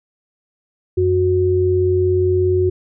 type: tone pair together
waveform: sine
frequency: 91.7 / 366.8 Hz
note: F#2 / F#4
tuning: -15 / -15 cents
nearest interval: 2 octaves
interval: 2400 cents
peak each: -18 / -14 dBFS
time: 0.97-2.7 s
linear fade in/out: 10 ms
effects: none